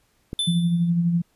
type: click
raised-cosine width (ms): 3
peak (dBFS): -17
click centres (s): 0.331
type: tone with exponential decay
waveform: square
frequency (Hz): 3520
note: A7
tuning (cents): 0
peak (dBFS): -20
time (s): 0.39-0.9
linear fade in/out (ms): 2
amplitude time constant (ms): 110
type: tone with tremolo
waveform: sine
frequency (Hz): 171.2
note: F3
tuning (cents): -34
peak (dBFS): -16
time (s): 0.47-1.22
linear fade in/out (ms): 10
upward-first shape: sine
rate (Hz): 12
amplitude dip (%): 40
effects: pink hiss -65 dBFS RMS until 1.35 s + resampled to 32000 Hz